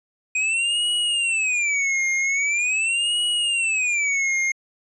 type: tone with vibrato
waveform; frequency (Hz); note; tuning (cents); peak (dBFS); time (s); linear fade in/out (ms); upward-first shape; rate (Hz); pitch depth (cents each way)
square; 2489; D#7; 0; -20; 0.35-4.52; 5; sine; 0.43; 270
effects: resampled to 22050 Hz